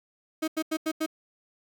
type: tone bursts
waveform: 35% pulse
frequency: 315.7 Hz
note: D#4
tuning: 25 cents sharp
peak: -24 dBFS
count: 5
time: 0.42-1.063 s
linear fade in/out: 10 ms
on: 59 ms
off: 87 ms
effects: 10-bit